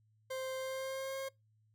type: tone with pitch glide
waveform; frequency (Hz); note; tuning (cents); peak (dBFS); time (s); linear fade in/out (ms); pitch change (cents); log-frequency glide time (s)
40% pulse; 523.3 to 537.4; C5 to C5; 0 to +46; -37; 0.3-1.29; 10; +46; 0.57-1.17
effects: noise-tail reverb RT60 0.2 s tail -24 dB re dry + added 108 Hz sine -68 dBFS peak until 1.74 s